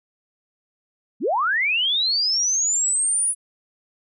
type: linear sweep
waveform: sine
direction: up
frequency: 170 to 9956 Hz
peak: -18 dBFS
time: 1.2-3.35 s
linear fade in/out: 50 ms
effects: none